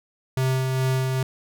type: tone with tremolo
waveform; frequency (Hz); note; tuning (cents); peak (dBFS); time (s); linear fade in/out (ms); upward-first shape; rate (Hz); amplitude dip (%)
square; 130.81; C3; 0; -20; 0.37-1.23; 2; sine; 2.4; 30
effects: none